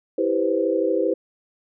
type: chord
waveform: sine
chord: C major seventh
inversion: first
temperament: just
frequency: 327 / 392.4 / 490.5 / 523.3 Hz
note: E4 / G4 / B4 / C5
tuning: -14 / +2 / -12 / 0 cents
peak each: -24 dBFS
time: 0.18-1.14 s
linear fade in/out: 5 ms
effects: none